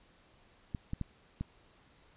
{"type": "clicks", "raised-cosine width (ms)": 5, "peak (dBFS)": -23, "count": 4, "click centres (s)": [0.748, 0.934, 1.013, 1.41], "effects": ["pink hiss -64 dBFS RMS until 2.16 s", "resampled to 8000 Hz"]}